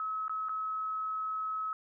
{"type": "tone with dropouts", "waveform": "sine", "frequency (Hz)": 1286, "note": "E6", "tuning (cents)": -43, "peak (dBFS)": -32, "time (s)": [0, 1.73], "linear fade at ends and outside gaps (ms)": 1, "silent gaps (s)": [[0.281, 0.295], [0.486, 0.493]], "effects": []}